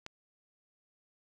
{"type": "click", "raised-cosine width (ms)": 0.2, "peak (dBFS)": -24, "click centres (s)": 0.064, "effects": []}